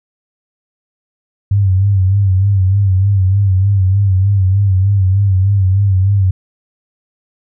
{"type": "tone with vibrato", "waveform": "sine", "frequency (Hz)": 97, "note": "G2", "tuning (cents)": -18, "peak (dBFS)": -8, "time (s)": [1.51, 6.31], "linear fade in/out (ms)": 5, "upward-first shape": "sine", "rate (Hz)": 3.3, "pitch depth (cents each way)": 75, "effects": []}